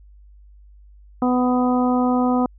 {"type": "harmonic tone", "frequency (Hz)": 249.7, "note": "B3", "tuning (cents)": 19, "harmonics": [1, 2, 3, 4, 5], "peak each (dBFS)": [-17, -25, -24, -28, -29], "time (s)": [1.22, 2.46], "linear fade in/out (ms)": 2, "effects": ["added 50 Hz sine -44 dBFS peak until 2.58 s"]}